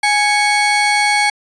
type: tone pair together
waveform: 35% pulse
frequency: 831 / 2219 Hz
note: G#5 / C#7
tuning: +1 / +1 cents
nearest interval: octave + perfect fourth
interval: 1700 cents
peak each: -13 dBFS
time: 0.03-1.3 s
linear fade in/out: 5 ms
effects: resampled to 22050 Hz